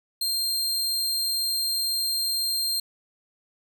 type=tone; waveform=sawtooth; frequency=4186 Hz; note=C8; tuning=in tune; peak=-21 dBFS; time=0.21-2.8 s; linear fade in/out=5 ms; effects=none